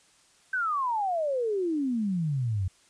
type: exponential sweep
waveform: sine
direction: down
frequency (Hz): 1568 to 89.3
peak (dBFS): -25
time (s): 0.53-2.68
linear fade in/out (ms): 5
effects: white hiss -61 dBFS RMS until 2.89 s + resampled to 22050 Hz